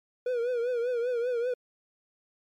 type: tone with vibrato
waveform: triangle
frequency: 484 Hz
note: B4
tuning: 35 cents flat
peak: -24 dBFS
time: 0.26-1.54 s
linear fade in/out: 5 ms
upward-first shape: triangle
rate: 5.1 Hz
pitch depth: 98 cents each way
effects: MP3 96 kbps